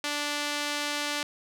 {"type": "tone with band-pass filter", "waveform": "sawtooth", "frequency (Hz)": 292.7, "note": "D4", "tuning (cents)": -6, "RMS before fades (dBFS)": -31, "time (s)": [0.04, 1.23], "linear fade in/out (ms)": 2, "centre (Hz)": 3900, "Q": 0.64, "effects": []}